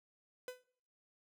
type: tone with exponential decay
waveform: 45% pulse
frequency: 502 Hz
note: B4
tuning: 28 cents sharp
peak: -39 dBFS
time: 0.48-0.64 s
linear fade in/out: 1 ms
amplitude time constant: 34 ms
effects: noise-tail reverb RT60 0.7 s tail -25 dB re dry